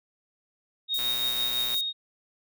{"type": "tone with tremolo", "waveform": "sine", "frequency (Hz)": 3729, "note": "A#7", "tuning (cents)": 0, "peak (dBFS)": -24, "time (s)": [0.88, 1.93], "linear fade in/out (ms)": 50, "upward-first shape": "sine", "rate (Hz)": 5.9, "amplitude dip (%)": 35}
{"type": "noise", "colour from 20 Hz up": "violet", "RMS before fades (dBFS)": -35, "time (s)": [0.94, 1.81], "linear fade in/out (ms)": 2}
{"type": "click train", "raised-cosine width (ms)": 0.2, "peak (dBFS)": -21, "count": 93, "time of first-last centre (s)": [0.99, 1.744], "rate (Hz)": 122}
{"effects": []}